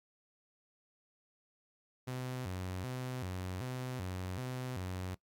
sawtooth tone with vibrato, 108.4 Hz, A2, 25 cents flat, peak -34 dBFS, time 2.07-5.15 s, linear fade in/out 10 ms, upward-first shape square, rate 1.3 Hz, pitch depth 280 cents each way, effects noise-tail reverb RT60 0.1 s tail -19 dB re dry + Opus 48 kbps

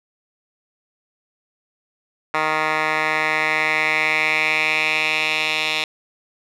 10% pulse tone with band-pass filter sweep, 155.56 Hz, D#3, in tune, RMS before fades -20 dBFS, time 2.34-5.84 s, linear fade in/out 2 ms, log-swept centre 1500 to 3100 Hz, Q 3.3, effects none

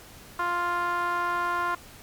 sawtooth tone with band-pass filter, 350 Hz, F4, 4 cents sharp, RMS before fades -27 dBFS, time 0.39-1.75 s, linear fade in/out 5 ms, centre 1200 Hz, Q 6.7, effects pink hiss -48 dBFS RMS until 2.02 s + MP3 96 kbps

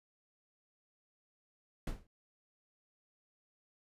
brown noise with exponential decay, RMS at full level -31 dBFS, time 1.87-2.07 s, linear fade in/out 2 ms, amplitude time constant 42 ms, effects resampled to 32000 Hz

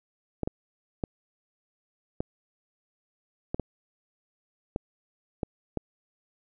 clicks, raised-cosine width 2 ms, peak -15 dBFS, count 9, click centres 0.433 / 0.475 / 1.038 / 2.205 / 3.545 / 3.597 / 4.761 / 5.432 / 5.773 s, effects none

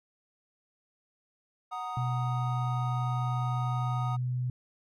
triangle chord, D# minor, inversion first, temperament equal, 740 / 932.3 / 1244.5 Hz, F#5 / A#5 / D#6, 0 / 0 / 0 cents, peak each -36 / -39 / -35 dBFS, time 1.71-4.17 s, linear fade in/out 20 ms
sine tone, 125.2 Hz, B2, 24 cents sharp, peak -28 dBFS, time 1.97-4.5 s, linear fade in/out 2 ms
effects none

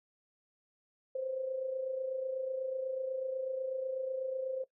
sine tone with amplitude modulation, 523.3 Hz, C5, in tune, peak -31 dBFS, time 1.15-4.64 s, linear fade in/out 5 ms, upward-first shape sine, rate 28.1 Hz, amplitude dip 60%, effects noise-tail reverb RT60 0.1 s tail -17 dB re dry

